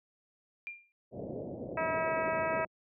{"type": "tone with exponential decay", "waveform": "sine", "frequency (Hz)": 2392, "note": "D7", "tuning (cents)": 31, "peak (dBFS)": -35, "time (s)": [0.67, 0.92], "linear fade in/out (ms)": 0, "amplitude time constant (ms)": 53}
{"type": "low-pass noise", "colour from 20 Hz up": "white", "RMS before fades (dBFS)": -40, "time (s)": [1.11, 2.67], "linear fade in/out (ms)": 50, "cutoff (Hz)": 620, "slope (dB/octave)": 48}
{"type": "harmonic tone", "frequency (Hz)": 322.2, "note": "E4", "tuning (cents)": -39, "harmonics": [2, 3, 4, 5, 6, 7, 8], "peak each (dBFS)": [-32, -36, -38, -40, -42, -43, -44], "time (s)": [1.77, 2.65], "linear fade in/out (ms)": 5}
{"effects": ["high-pass 100 Hz 12 dB/octave"]}